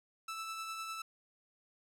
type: tone with tremolo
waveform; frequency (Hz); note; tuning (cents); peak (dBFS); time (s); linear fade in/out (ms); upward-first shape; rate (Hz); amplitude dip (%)
sawtooth; 1318.5; E6; 0; -35; 0.28-1.02; 5; sine; 9.9; 30
effects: low-pass 12000 Hz 12 dB/octave + 12-bit